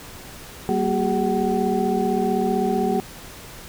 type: tone cluster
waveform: sine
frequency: 192.3 / 233.4 / 376.4 / 412.1 / 753 Hz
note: G3 / A#3 / F#4 / G#4 / F#5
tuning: -33 / +2 / +30 / -13 / +30 cents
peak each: -25 dBFS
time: 0.69-3 s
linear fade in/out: 0 ms
effects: pink hiss -40 dBFS RMS until 3.68 s